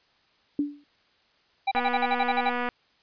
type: tone with exponential decay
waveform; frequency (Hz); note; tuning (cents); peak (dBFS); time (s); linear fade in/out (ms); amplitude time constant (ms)
sine; 290; D4; -22; -19; 0.59-0.84; 2; 54
type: tone bursts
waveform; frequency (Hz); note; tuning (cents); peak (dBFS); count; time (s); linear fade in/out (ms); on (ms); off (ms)
square; 785; G5; +2; -22; 10; 1.67-2.498; 10; 45; 42
type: click train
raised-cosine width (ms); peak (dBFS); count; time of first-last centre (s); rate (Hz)
0.5; -15; 230; 1.75-2.689; 244
effects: white hiss -64 dBFS RMS until 3.02 s + resampled to 11025 Hz